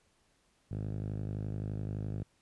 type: tone with band-pass filter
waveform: 5% pulse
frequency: 51.7 Hz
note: G#1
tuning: 7 cents flat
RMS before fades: -37 dBFS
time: 0.71-2.23 s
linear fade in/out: 5 ms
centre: 110 Hz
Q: 1.8
effects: pink hiss -71 dBFS RMS until 2.41 s + resampled to 24000 Hz